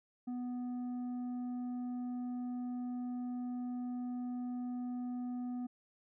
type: tone with tanh clipping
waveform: sine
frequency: 246.9 Hz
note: B3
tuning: in tune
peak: -38 dBFS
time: 0.27-5.67 s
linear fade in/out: 10 ms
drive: 6 dB
effects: none